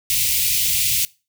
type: band-stop noise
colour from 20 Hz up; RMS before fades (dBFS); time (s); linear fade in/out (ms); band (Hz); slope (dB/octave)
white; -19; 0.1-1.05; 0; 150 to 2200; 48
effects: noise-tail reverb RT60 0.3 s tail -22 dB re dry